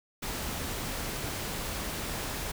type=noise; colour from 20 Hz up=pink; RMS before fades=-35 dBFS; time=0.22-2.52 s; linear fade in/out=10 ms; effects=none